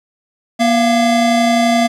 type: tone pair together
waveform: square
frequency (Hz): 238.9 / 685.1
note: A#3 / F5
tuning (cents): +43 / -33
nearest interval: octave + tritone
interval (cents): 1824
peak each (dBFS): -14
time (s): 0.59-1.88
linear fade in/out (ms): 20
effects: low-pass 8000 Hz 12 dB/octave + 8-bit